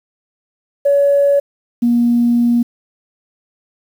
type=tone pair in turn; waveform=sine; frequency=565 / 238 Hz; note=C#5 / A#3; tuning=+33 / +36 cents; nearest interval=octave + minor third; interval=1497 cents; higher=first; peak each=-8 / -9 dBFS; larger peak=first; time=0.85-1.4 / 1.82-2.63 s; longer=second; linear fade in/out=10 ms; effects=tanh soft clip ceiling -4 dBFS + 7-bit